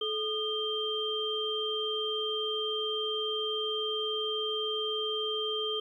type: tone cluster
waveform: sine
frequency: 431.8 / 1226 / 3160 Hz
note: A4 / D#6 / G7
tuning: -33 / -26 / +13 cents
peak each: -33 / -40 / -32 dBFS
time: 0.01-5.8 s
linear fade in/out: 5 ms
effects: 11-bit